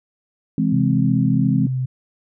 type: chord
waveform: sine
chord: E augmented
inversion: none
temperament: equal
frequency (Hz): 164.81 / 207.7 / 261.6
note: E3 / G#3 / B#3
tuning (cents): 0 / 0 / 0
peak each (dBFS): -20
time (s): 0.58-1.67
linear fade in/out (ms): 2
type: tone with vibrato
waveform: sine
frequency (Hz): 131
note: C3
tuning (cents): +2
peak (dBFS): -19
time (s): 0.72-1.86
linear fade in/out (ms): 10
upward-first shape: triangle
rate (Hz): 1.6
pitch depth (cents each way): 37
effects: none

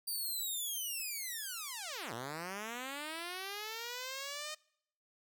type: linear two-way sweep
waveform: 5% pulse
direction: down then up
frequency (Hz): 4699 to 110 to 619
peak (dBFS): -29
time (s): 0.07-4.55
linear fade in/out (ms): 10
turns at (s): 2.13
effects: noise-tail reverb RT60 0.7 s tail -24 dB re dry

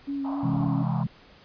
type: tone with vibrato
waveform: sine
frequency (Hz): 277.2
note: C#4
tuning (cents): 0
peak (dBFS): -27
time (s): 0.07-0.84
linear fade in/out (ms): 20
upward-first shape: sine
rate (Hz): 4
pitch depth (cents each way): 26
type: band-pass noise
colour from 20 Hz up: white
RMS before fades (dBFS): -38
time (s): 0.24-1.04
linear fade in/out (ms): 10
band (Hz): 630 to 1100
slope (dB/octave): 48
type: chord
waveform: sine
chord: C augmented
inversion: none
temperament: equal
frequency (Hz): 130.81 / 164.81 / 207.7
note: C3 / E3 / G#3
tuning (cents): 0 / 0 / 0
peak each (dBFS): -27 / -27 / -31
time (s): 0.43-1.07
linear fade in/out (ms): 5
type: clicks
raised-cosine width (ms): 3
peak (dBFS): -29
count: 6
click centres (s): 0.494 / 0.536 / 0.567 / 0.607 / 0.643 / 0.674
effects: pink hiss -53 dBFS RMS until 1.44 s + resampled to 11025 Hz

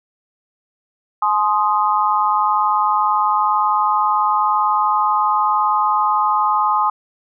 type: chord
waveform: sine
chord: Ab major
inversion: none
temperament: equal with one note detuned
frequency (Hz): 848.6 / 1046.5 / 1244.5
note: Ab5 / C6 / Eb6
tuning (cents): +37 / 0 / 0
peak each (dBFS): -18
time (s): 1.22-6.9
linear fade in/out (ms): 5
effects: none

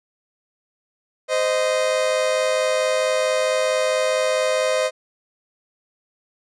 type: tone pair together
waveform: 40% pulse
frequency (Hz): 517.8 / 622.3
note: C5 / D#5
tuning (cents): -18 / 0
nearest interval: minor third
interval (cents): 318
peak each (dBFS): -20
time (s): 1.28-4.91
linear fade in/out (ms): 50
effects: resampled to 22050 Hz

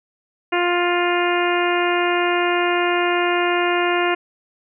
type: harmonic tone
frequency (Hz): 351.4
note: F4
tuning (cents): +11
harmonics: 1 / 2 / 3 / 4 / 5 / 6 / 7 / 8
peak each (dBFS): -20 / -23 / -25 / -26 / -27 / -28 / -28 / -29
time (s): 0.52-4.15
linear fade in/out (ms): 10
effects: none

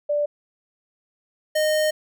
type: tone pair in turn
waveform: sine / square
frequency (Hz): 587.3 / 615.8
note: D5 / D#5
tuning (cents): 0 / -18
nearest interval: minor second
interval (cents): 82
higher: second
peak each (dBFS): -19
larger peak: neither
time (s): 0.09-0.26 / 1.55-1.91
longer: second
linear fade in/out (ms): 10
effects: none

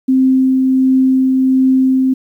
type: tone with tremolo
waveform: sine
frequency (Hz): 261.6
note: C4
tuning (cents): 0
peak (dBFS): -7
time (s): 0.08-2.14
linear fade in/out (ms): 10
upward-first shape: triangle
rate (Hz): 1.4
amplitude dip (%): 25
effects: 8-bit

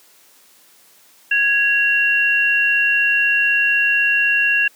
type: tone pair together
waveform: sine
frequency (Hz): 1661.2 / 2748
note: G#6 / F7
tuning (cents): 0 / -29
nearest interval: major sixth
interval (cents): 871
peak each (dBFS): -16 / -16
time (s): 1.31-4.68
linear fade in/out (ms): 5
effects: white hiss -51 dBFS RMS until 4.75 s + high-pass 200 Hz 12 dB/octave

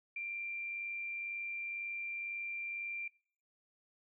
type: tone with amplitude modulation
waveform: sine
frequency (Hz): 2370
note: D7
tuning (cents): +15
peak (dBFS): -36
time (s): 0.16-3.08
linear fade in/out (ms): 5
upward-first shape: sine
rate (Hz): 102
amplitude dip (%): 30
effects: noise-tail reverb RT60 0.5 s tail -25 dB re dry

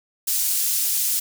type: high-pass noise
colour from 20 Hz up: pink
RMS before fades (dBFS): -22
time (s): 0.27-1.2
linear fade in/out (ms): 10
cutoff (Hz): 7500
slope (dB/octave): 12
effects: none

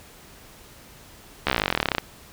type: slowing click train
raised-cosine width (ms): 0.3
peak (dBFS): -4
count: 24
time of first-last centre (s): 1.47-1.983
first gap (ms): 14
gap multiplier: 1.04
effects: pink hiss -48 dBFS RMS until 2.32 s

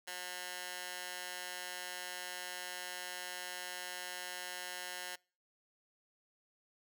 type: tone with high-pass filter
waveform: 15% pulse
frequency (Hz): 180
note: F#3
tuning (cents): -47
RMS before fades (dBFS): -44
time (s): 0.07-5.16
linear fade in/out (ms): 10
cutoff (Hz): 1300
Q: 0.6
effects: noise-tail reverb RT60 0.4 s tail -26 dB re dry

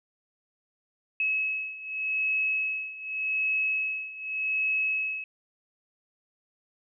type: beating tone pair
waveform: sine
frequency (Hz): 2574 / 2574.85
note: E7 / E7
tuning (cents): -42 / -41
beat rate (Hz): 0.85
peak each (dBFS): -31 / -28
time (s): 1.2-5.24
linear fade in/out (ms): 2
effects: none

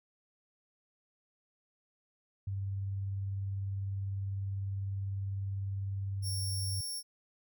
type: tone with tremolo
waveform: sine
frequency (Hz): 98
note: G2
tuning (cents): 0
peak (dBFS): -32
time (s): 2.47-6.81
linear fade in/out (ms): 5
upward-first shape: triangle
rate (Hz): 20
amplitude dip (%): 25
type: tone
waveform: 20% pulse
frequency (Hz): 5490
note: F8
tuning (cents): -31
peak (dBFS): -31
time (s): 6.22-7.03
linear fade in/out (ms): 50
effects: none

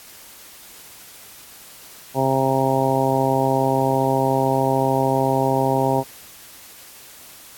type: harmonic tone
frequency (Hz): 133.5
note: C3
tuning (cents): +35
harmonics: 1 / 2 / 3 / 4 / 5 / 6 / 7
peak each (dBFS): -24 / -24 / -24 / -24 / -24 / -24 / -24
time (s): 2.14-6.04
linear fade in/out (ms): 50
effects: white hiss -43 dBFS RMS until 7.57 s + AAC 64 kbps

